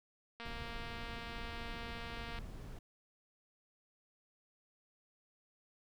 click train, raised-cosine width 0.3 ms, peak -31 dBFS, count 464, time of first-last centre 0.4-2.387 s, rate 233 Hz
brown noise, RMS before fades -47 dBFS, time 0.45-2.79 s, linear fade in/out 5 ms
effects none

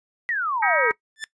sine exponential sweep, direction down, 1981 to 422.6 Hz, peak -22 dBFS, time 0.29-0.91 s, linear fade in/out 0 ms
harmonic tone, 317.4 Hz, D#4, 35 cents sharp, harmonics 3 / 4 / 5 / 6 / 7, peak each -25 / -25 / -25 / -25 / -25 dBFS, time 0.62-0.92 s, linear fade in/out 10 ms
sawtooth tone with exponential growth, 1761 Hz, A6, 1 cent sharp, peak -22 dBFS, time 1.16-1.24 s, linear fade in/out 0 ms, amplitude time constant 17 ms
effects noise-tail reverb RT60 0.1 s tail -20 dB re dry + resampled to 22050 Hz

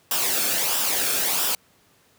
white noise with flanger, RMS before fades -23 dBFS, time 0.11-1.55 s, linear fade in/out 2 ms, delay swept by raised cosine 0.46 to 1.03 ms, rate 1.5 Hz, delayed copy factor -0.55, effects pink hiss -59 dBFS RMS until 2.18 s + high-pass 100 Hz 12 dB/octave

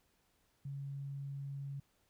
sine tone, 139.2 Hz, C#3, 8 cents sharp, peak -40 dBFS, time 0.65-1.8 s, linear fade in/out 5 ms, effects pink hiss -75 dBFS RMS until 2.09 s

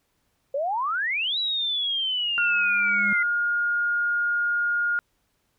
sine exponential two-way sweep, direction up then down, 531 to 3951 to 2038 Hz, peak -23 dBFS, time 0.54-3.23 s, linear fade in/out 5 ms, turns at 1.38 s
triangle tone with exponential growth, 201.5 Hz, G3, 48 cents sharp, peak -26 dBFS, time 2.25-3.13 s, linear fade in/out 2 ms, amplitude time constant 190 ms
sine tone, 1423 Hz, F6, 32 cents sharp, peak -21 dBFS, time 2.38-4.99 s, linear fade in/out 0 ms
effects pink hiss -71 dBFS RMS until 5.58 s

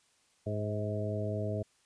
harmonic tone with a mistuned harmonic, 104.5 Hz, G#2, 11 cents sharp, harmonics 1 / 2 / 3 / 4 / 5 / 6, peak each -34 / -40 / -43 / -40 / -42 / -38 dBFS, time 0.46-1.63 s, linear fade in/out 10 ms, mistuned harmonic 6, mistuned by +28 cents, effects white hiss -69 dBFS RMS until 1.85 s + resampled to 22050 Hz

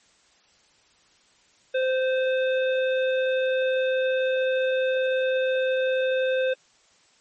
harmonic tone, 519 Hz, C5, 14 cents flat, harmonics 1 / 3 / 5 / 7, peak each -21 / -31 / -35 / -38 dBFS, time 1.74-6.54 s, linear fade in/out 10 ms, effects white hiss -60 dBFS RMS until 7.2 s + MP3 32 kbps

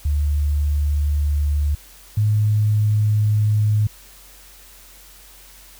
sine tone pair in turn, 73.42 / 106.12 Hz, D2 / G#2, 0 / +38 cents, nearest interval tritone, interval 638 cents, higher second, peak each -16 / -14 dBFS, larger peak second, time 0.05-1.75 / 2.17-3.87 s, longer neither, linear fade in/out 5 ms, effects added 46 Hz sine -48 dBFS peak until 5.79 s + white hiss -46 dBFS RMS until 5.79 s

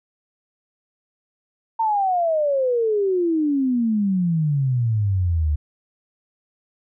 sine exponential sweep, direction down, 917 to 72.5 Hz, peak -17 dBFS, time 1.79-5.56 s, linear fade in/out 10 ms, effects none

